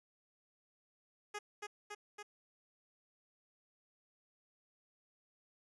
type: tone with echo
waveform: 10% pulse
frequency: 415.3 Hz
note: G#4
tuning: in tune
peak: -32 dBFS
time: 1.34-1.39 s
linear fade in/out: 10 ms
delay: 280 ms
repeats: 3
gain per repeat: -2 dB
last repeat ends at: 2.23 s
effects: resampled to 22050 Hz + 12-bit